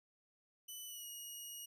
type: tone with pitch glide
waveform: 10% pulse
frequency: 2990 to 2888 Hz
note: F#7 to F#7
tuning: +17 to -43 cents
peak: -39 dBFS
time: 0.68-1.66 s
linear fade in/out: 10 ms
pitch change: -60 cents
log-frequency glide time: 0.86-1.07 s
effects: none